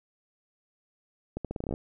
accelerating click train, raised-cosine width 2 ms, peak -19 dBFS, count 11, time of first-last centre 1.37-1.739 s, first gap 77 ms, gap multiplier 0.82, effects none

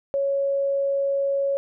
sine tone, 554.4 Hz, C#5, in tune, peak -20 dBFS, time 0.14-1.57 s, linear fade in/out 0 ms, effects none

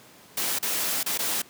white noise with dropouts, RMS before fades -27 dBFS, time 0.37-1.42 s, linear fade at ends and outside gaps 5 ms, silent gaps 0.588-0.626 / 1.032-1.061 / 1.177-1.189 s, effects pink hiss -51 dBFS RMS until 1.49 s + high-pass 150 Hz 12 dB/octave

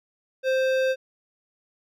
triangle tone with hard clipping, 523.3 Hz, C5, in tune, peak -22 dBFS, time 0.43-0.96 s, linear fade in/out 50 ms, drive 18 dB, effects none

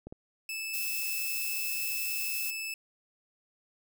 clicks, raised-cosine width 2 ms, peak -29 dBFS, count 2, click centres 0.07 / 0.125 s
sawtooth tone, 2622 Hz, E7, 10 cents flat, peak -31 dBFS, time 0.49-2.74 s, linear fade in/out 2 ms
violet noise, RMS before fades -35 dBFS, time 0.73-2.51 s, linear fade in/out 10 ms
effects none

